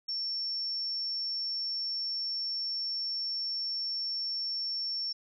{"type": "tone", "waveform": "sine", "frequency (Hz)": 5440, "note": "F8", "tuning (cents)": -46, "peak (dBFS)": -31, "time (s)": [0.08, 5.13], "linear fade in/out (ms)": 10, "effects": []}